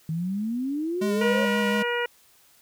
sine exponential sweep, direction up, 155.56 to 560 Hz, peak -25 dBFS, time 0.09-1.45 s, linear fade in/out 2 ms
square tone with vibrato, 206 Hz, G#3, 14 cents flat, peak -25 dBFS, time 1.01-1.83 s, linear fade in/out 10 ms, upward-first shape sine, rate 5.6 Hz, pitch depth 29 cents each way
harmonic tone, 480 Hz, B4, 49 cents flat, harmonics 1 / 2 / 3 / 4 / 5 / 6, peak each -27 / -32 / -31 / -31 / -35 / -35 dBFS, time 1.21-2.06 s, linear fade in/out 5 ms
effects white hiss -58 dBFS RMS until 2.61 s

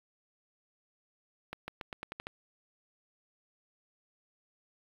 accelerating click train, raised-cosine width 0.3 ms, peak -22 dBFS, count 8, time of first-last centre 1.53-2.269 s, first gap 150 ms, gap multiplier 0.88, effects low-pass 4000 Hz 12 dB/octave + 8-bit

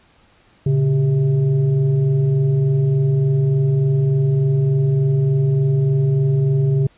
sine tone with frequency modulation, 140.2 Hz, C#3, 20 cents sharp, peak -13 dBFS, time 0.66-6.87 s, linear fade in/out 5 ms, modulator 257 Hz, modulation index 0.55, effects pink hiss -54 dBFS RMS until 6.97 s + resampled to 8000 Hz

